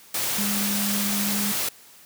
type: tone in noise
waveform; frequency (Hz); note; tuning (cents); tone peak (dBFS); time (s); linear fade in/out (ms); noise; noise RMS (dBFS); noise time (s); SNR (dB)
sine; 203.6; G#3; -34; -26; 0.38-1.52; 5; white; -26; 0.14-1.69; -3
effects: white hiss -50 dBFS RMS until 2.05 s + high-pass 100 Hz 12 dB/octave